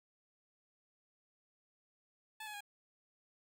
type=tone with pitch steps; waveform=15% pulse; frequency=869 / 844.3 / 820.2 Hz; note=A5 / G#5 / G#5; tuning=-22 / +28 / -22 cents; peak=-38 dBFS; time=2.4-2.607 s; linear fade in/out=5 ms; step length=69 ms; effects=none